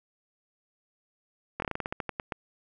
slowing click train, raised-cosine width 0.5 ms, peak -16 dBFS, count 13, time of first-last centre 1.6-2.322 s, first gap 22 ms, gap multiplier 1.17, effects none

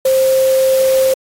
sine tone in noise, 527 Hz, C5, 12 cents sharp, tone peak -9 dBFS, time 0.05-1.14 s, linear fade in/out 5 ms, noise white, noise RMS -25 dBFS, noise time 0.05-1.14 s, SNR +13 dB, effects AAC 48 kbps

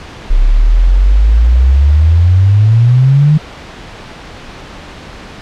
sine exponential sweep, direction up, 32.41 to 155.56 Hz, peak -4 dBFS, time 0.3-3.38 s, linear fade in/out 10 ms, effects pink hiss -30 dBFS RMS until 5.41 s + low-pass 4000 Hz 12 dB/octave

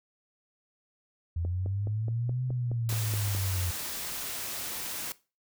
sine linear two-way sweep, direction up then down, 82.2 to 128 to 87.5 Hz, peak -28 dBFS, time 1.36-3.71 s, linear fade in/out 5 ms, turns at 2.44 s
click train, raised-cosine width 2 ms, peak -26 dBFS, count 10, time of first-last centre 1.45-3.349 s, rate 4.74 Hz
white noise, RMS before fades -36 dBFS, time 2.89-5.12 s, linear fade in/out 0 ms
effects noise-tail reverb RT60 0.3 s tail -19 dB re dry

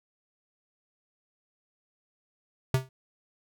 square tone with exponential decay, 130.81 Hz, C3, in tune, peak -19 dBFS, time 2.74-2.89 s, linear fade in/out 2 ms, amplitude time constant 31 ms, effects none

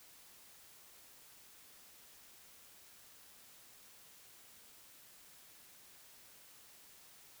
silence, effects white hiss -60 dBFS RMS until 7.4 s

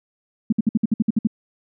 sine tone bursts, 220 Hz, A3, in tune, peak -13 dBFS, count 10, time 0.5-1.272 s, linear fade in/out 5 ms, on 25 ms, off 58 ms, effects none

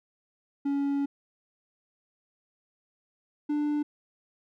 triangle tone pair in turn, 281 / 295.8 Hz, C#4 / D4, +24 / +13 cents, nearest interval minor second, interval 89 cents, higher second, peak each -23 dBFS, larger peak neither, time 0.65-1.06 / 3.49-3.83 s, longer first, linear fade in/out 10 ms, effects none

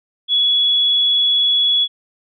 sine tone, 3381 Hz, G#7, 30 cents sharp, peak -12 dBFS, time 0.28-1.88 s, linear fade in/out 50 ms, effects none

